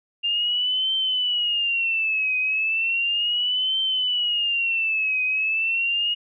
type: tone with vibrato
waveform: sine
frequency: 2794 Hz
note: F7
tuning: in tune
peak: -20 dBFS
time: 0.23-6.15 s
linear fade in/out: 20 ms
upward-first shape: triangle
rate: 0.35 Hz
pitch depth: 190 cents each way
effects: none